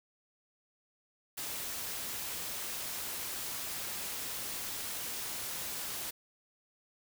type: noise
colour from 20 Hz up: white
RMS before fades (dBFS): -39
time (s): 1.37-6.11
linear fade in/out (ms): 10
effects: none